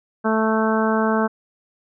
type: harmonic tone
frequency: 220 Hz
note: A3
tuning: in tune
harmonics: 1 / 2 / 3 / 4 / 5 / 6 / 7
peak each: -20 / -23 / -25 / -26 / -27 / -28 / -28 dBFS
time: 0.24-1.28 s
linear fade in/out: 20 ms
effects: none